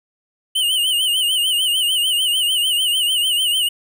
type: tone with vibrato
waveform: square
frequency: 2967 Hz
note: F#7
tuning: 4 cents sharp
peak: -16 dBFS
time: 0.55-3.69 s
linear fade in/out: 10 ms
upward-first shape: sine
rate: 6.7 Hz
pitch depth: 95 cents each way
effects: none